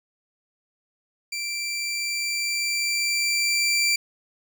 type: tone with level ramp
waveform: 20% pulse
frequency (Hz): 2349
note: D7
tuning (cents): 0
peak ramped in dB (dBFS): -23 to -14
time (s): 1.32-3.96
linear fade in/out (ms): 5
effects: none